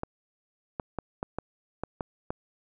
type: clicks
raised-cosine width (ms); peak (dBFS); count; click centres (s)
1; -17; 8; 0.034 / 0.798 / 0.987 / 1.229 / 1.386 / 1.836 / 2.008 / 2.305
effects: none